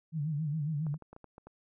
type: tone with vibrato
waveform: sine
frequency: 151.8 Hz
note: D#3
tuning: 42 cents flat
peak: -30 dBFS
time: 0.12-0.98 s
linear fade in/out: 50 ms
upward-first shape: sine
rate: 7.3 Hz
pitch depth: 110 cents each way
type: clicks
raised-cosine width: 1 ms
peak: -35 dBFS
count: 8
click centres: 0.867 / 0.942 / 1.023 / 1.13 / 1.164 / 1.243 / 1.381 / 1.47 s
effects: none